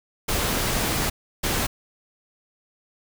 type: noise bursts at uneven times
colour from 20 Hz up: pink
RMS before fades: -24 dBFS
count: 2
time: 0.28-1.1 / 1.43-1.67 s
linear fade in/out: 10 ms
effects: none